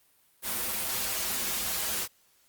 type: noise with comb filter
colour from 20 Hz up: white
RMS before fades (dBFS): -31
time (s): 0.42-2.08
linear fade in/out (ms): 50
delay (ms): 6.9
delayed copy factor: -0.8
effects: white hiss -65 dBFS RMS until 2.48 s + Opus 32 kbps